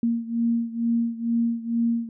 sine beating tone pair, 231.9 / 234.1 Hz, A#3 / A#3, -9 / +8 cents, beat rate 2.2 Hz, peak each -23 / -26 dBFS, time 0.03-2.09 s, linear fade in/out 2 ms, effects none

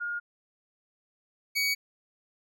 sine / 25% pulse tone pair in turn, 1423 / 2250 Hz, F6 / C#7, +32 / +25 cents, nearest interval minor sixth, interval 793 cents, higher second, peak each -30 / -21 dBFS, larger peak second, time 0-0.2 / 1.55-1.75 s, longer neither, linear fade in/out 20 ms, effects none

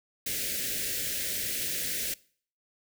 white band-stop noise, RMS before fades -32 dBFS, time 0.26-2.14 s, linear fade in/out 5 ms, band 600 to 1600 Hz, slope 48 dB/octave, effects noise-tail reverb RT60 0.5 s tail -22 dB re dry

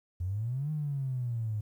triangle exponential two-way sweep, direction up then down, 85.5 to 155.56 to 104.1 Hz, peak -26 dBFS, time 0.2-1.61 s, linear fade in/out 10 ms, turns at 0.71 s, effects tanh soft clip ceiling -28 dBFS + 11-bit

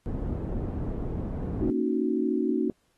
pink low-pass noise, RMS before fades -31 dBFS, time 0.06-1.7 s, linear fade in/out 0 ms, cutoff 380 Hz, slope 12 dB/octave
sine chord, D# minor seventh, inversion second, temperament equal, 233.1 / 277.2 / 311.1 / 370 Hz, A#3 / C#4 / D#4 / F#4, 0 / 0 / 0 / 0 cents, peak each -29 dBFS, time 1.61-2.7 s, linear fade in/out 2 ms
effects pink hiss -71 dBFS RMS until 2.97 s + AAC 32 kbps

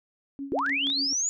sine tone with tremolo, 277.2 Hz, C#4, in tune, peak -30 dBFS, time 0.39-1.13 s, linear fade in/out 0 ms, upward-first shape triangle, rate 6.8 Hz, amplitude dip 75%
sine linear sweep, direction up, 274.3 to 7040 Hz, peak -24 dBFS, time 0.52-1.29 s, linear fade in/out 0 ms
clicks, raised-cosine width 0.2 ms, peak -24 dBFS, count 5, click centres 0.59 / 0.663 / 0.695 / 0.87 / 0.901 s
effects none

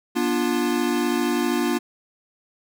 square chord, B diminished, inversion none, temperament equal with one note detuned, 241.2 / 293.7 / 349.2 Hz, B3 / D4 / F4, -41 / 0 / 0 cents, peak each -25 / -26 / -25 dBFS, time 0.15-1.79 s, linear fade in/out 20 ms, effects none

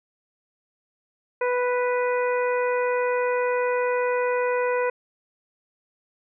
harmonic tone, 493.9 Hz, B4, in tune, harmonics 1 / 2 / 3 / 4 / 5, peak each -22 / -28 / -32 / -34 / -36 dBFS, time 1.41-4.9 s, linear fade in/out 5 ms, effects none

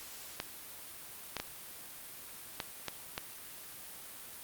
clicks, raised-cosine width 0.2 ms, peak -17 dBFS, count 6, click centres 0.401 / 1.367 / 1.4 / 2.602 / 2.883 / 3.179 s, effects white hiss -48 dBFS RMS until 4.43 s + Opus 48 kbps

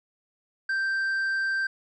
sine tone with tanh clipping, 1568 Hz, G6, in tune, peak -25 dBFS, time 0.69-1.67 s, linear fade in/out 5 ms, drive 4 dB, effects none

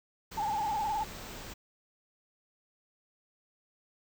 pink band-stop noise, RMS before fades -44 dBFS, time 0.31-1.54 s, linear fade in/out 10 ms, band 8700 to 13000 Hz, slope 96 dB/octave
sine tone with vibrato, 850 Hz, G#5, 40 cents sharp, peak -29 dBFS, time 0.37-1.04 s, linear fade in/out 10 ms, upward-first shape sine, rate 19 Hz, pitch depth 87 cents each way
effects none

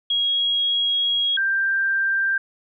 sine tone pair in turn, 3299 / 1579.6 Hz, G#7 / G6, -12 / +13 cents, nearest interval octave + minor second, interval 1275 cents, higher first, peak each -18 dBFS, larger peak neither, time 0.1-1.37 / 1.37-2.38 s, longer first, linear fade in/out 5 ms, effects none

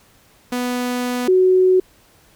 sawtooth / sine tone pair in turn, 247.1 / 371 Hz, B3 / F#4, +1 / +5 cents, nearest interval perfect fifth, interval 704 cents, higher second, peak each -16 / -10 dBFS, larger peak second, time 0.52-1.28 / 1.28-1.8 s, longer first, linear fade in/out 5 ms, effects pink hiss -53 dBFS RMS until 2.35 s

